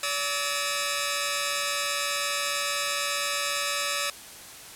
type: tone cluster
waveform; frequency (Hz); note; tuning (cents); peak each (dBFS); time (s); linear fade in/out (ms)
10% pulse; 572 / 1293 / 1827 / 2439; D5 / E6 / A#6 / D#7; -46 / -34 / -35 / -35; -23 / -22 / -25 / -25; 0.03-4.1; 2
effects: white hiss -44 dBFS RMS until 4.75 s + low-pass 12000 Hz 12 dB/octave